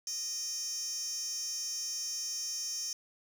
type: tone with high-pass filter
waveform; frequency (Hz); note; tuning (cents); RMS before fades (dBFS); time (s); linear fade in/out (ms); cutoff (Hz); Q
15% pulse; 617; D#5; -15; -37; 0.07-2.93; 2; 5800; 7.6
effects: none